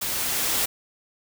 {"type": "noise with level ramp", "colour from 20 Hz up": "white", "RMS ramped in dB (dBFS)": [-28, -23], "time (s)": [0.01, 0.66], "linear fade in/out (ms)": 10, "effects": []}